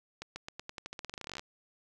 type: accelerating click train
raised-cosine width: 0.2 ms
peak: -23 dBFS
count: 23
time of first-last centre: 0.22-1.395 s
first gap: 140 ms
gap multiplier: 0.89
effects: none